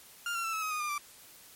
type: tone with pitch steps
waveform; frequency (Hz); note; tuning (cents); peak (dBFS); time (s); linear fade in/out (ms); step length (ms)
30% pulse; 1402 / 1366.8 / 1332.5 / 1299.1 / 1266.5 / 1234.7 / 1203.7 / 1173.5; F6 / F6 / E6 / E6 / D#6 / D#6 / D6 / D6; +6 / -38 / +18 / -26 / +30 / -14 / +42 / -2; -29; 0.26-0.98; 2; 90
effects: white hiss -54 dBFS RMS until 1.55 s + MP3 64 kbps